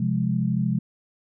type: chord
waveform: sine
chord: F minor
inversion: second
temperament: equal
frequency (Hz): 130.81 / 174.61 / 207.7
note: C3 / F3 / Ab3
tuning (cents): 0 / 0 / 0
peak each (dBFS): -25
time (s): 0-0.79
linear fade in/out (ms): 5
effects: none